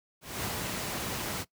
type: noise with ADSR envelope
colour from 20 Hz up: pink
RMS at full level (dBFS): -32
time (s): 0.21-1.45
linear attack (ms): 240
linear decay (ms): 31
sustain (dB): -2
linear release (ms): 41
effects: noise-tail reverb RT60 0.1 s tail -19 dB re dry + high-pass 80 Hz 12 dB/octave